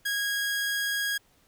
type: tone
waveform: sawtooth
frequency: 1644 Hz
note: G#6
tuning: 18 cents flat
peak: -23 dBFS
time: 0.05-1.18 s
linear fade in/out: 10 ms
effects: pink hiss -64 dBFS RMS until 1.47 s